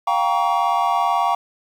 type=chord; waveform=triangle; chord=G half-diminished seventh; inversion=third; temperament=just; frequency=705.6 / 784 / 940.8 / 1128.9 Hz; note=F5 / G5 / Bb5 / Db6; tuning=+18 / 0 / +16 / +31 cents; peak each=-20 dBFS; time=0.07-1.35 s; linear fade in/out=5 ms; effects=8-bit